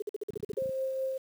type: tone bursts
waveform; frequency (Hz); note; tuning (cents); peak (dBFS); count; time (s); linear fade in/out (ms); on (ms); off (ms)
sine; 415.3; G#4; 0; -30; 9; 0-0.59; 5; 22; 49
type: clicks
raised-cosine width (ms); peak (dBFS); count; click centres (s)
5; -29; 10; 0.301 / 0.336 / 0.368 / 0.4 / 0.431 / 0.493 / 0.534 / 0.621 / 0.658 / 0.693
type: tone with tremolo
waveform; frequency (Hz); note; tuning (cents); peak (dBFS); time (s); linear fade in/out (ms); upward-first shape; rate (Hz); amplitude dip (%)
sine; 529; C5; +19; -28; 0.57-1.18; 10; triangle; 4.8; 35
effects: high-pass 150 Hz 12 dB/octave + 9-bit